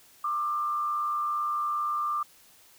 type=tone with frequency modulation; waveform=sine; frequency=1192 Hz; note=D6; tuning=25 cents sharp; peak=-26 dBFS; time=0.24-2.23 s; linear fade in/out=5 ms; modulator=97.7 Hz; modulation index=0.48; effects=white hiss -57 dBFS RMS until 2.78 s